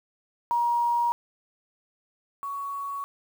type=tone pair in turn; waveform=sine; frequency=949 / 1118.5 Hz; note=A#5 / C#6; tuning=+31 / +15 cents; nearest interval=minor third; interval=284 cents; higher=second; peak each=-21 / -30 dBFS; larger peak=first; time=0.51-1.12 / 2.43-3.04 s; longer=neither; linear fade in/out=0 ms; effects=8-bit